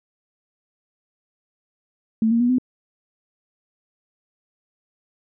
sine tone with pitch steps, 222.1 / 232.2 / 242.8 / 253.8 Hz, A3 / A#3 / B3 / B3, +16 / -7 / -29 / +47 cents, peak -15 dBFS, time 2.22-2.584 s, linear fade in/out 2 ms, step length 91 ms, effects none

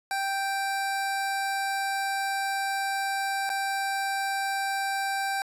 25% pulse tone with dropouts, 784 Hz, G5, in tune, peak -23 dBFS, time 0.11-5.42 s, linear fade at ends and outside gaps 1 ms, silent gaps 3.493-3.5 s, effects resampled to 32000 Hz

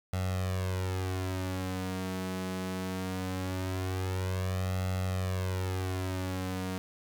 sawtooth tone with flanger, 93.1 Hz, F#2, 11 cents sharp, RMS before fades -33 dBFS, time 0.13-6.78 s, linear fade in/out 0 ms, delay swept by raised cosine 1.5 to 4.7 ms, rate 0.21 Hz, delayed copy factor +0.9, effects none

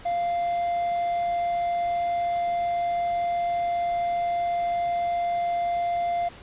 triangle tone, 695 Hz, F5, 9 cents flat, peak -21 dBFS, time 0.05-6.29 s, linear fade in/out 10 ms, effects pink hiss -46 dBFS RMS until 6.42 s + resampled to 8000 Hz

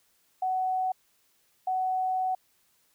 sine tone bursts at uneven times, 747 Hz, F#5, 16 cents sharp, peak -25 dBFS, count 2, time 0.42-0.92 / 1.67-2.35 s, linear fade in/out 5 ms, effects white hiss -68 dBFS RMS until 2.94 s

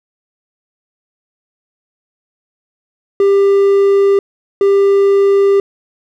triangle tone pair in turn, 396.8 / 396.8 Hz, G4 / G4, +21 / +21 cents, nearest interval unison, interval 0 cents, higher neither, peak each -5 dBFS, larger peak neither, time 3.2-4.19 / 4.61-5.6 s, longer neither, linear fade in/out 2 ms, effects none

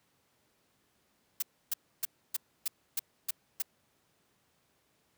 blue noise bursts, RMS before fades -31 dBFS, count 8, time 1.4-3.622 s, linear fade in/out 5 ms, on 24 ms, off 290 ms, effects pink hiss -72 dBFS RMS until 5.17 s + high-pass 100 Hz 12 dB/octave

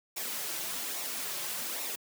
white noise with flanger, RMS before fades -36 dBFS, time 0.16-1.96 s, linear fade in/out 10 ms, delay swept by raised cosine 0.63 to 4.23 ms, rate 1.2 Hz, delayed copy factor -0.5, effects high-pass 200 Hz 12 dB/octave

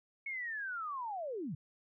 sine linear sweep, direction down, 2216 to 123.47 Hz, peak -37 dBFS, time 0.26-1.55 s, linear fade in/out 5 ms, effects none

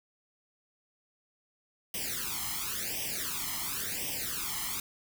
white noise with flanger, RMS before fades -35 dBFS, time 1.94-4.8 s, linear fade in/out 2 ms, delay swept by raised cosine 0.35 to 0.98 ms, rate 0.94 Hz, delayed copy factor +0.95, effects none

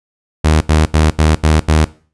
sawtooth tone bursts, 77.78 Hz, D#2, in tune, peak -4 dBFS, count 6, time 0.44-1.85 s, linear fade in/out 10 ms, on 170 ms, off 78 ms, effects noise-tail reverb RT60 0.4 s tail -19 dB re dry + resampled to 24000 Hz

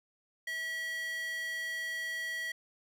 square tone with high-pass filter, 646 Hz, E5, 35 cents flat, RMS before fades -37 dBFS, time 0.47-2.52 s, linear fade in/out 5 ms, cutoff 2100 Hz, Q 5.1, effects none

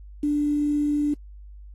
sine tone with quantisation, 293.7 Hz, D4, in tune, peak -20 dBFS, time 0.23-1.14 s, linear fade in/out 5 ms, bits 8, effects added 50 Hz sine -40 dBFS peak until 1.74 s + AAC 32 kbps

